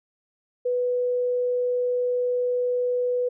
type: tone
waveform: sine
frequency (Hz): 493.9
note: B4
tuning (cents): 0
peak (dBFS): -21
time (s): 0.65-3.29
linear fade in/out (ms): 10
effects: none